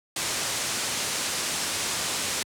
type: low-pass noise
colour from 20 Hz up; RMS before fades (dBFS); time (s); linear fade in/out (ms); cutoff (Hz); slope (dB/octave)
white; -29; 0.16-2.43; 5; 9100; 24
effects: high-pass 80 Hz 12 dB/octave